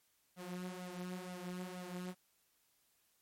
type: tone with flanger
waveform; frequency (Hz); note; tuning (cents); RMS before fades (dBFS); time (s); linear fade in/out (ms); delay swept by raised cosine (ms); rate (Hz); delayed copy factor
sawtooth; 180.9; F#3; -39; -45; 0.36-2.15; 50; 1.4 to 6.3; 2.1; +0.65
effects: white hiss -75 dBFS RMS until 3.21 s + MP3 64 kbps